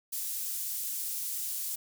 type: high-pass noise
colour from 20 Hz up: pink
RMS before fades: -35 dBFS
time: 0.12-1.76 s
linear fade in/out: 10 ms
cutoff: 9300 Hz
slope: 12 dB/octave
effects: none